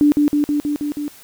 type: tone with echo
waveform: sine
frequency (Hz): 293.7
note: D4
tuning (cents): 0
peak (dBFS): -9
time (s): 0.01-0.12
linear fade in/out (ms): 0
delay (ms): 160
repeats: 6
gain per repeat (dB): -2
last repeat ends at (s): 1.08
effects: white hiss -44 dBFS RMS until 1.23 s